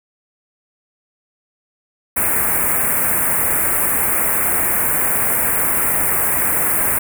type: band-stop noise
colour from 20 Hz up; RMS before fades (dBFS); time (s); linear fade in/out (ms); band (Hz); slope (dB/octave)
white; -17; 2.16-6.99; 10; 2300 to 8600; 48
effects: none